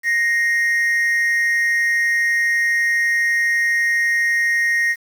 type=tone pair together; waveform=triangle; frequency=1868 / 2100 Hz; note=A#6 / C7; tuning=+3 / +6 cents; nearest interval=major second; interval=203 cents; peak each=-14 / -22 dBFS; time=0.03-4.96 s; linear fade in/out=50 ms; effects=7-bit